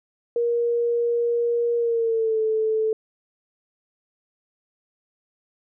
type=tone with pitch glide; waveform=sine; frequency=472.4 to 438.2 Hz; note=A#4 to A4; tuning=+23 to -7 cents; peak=-19 dBFS; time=0.36-2.93 s; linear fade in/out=2 ms; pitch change=-130 cents; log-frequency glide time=1.77-2.4 s; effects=none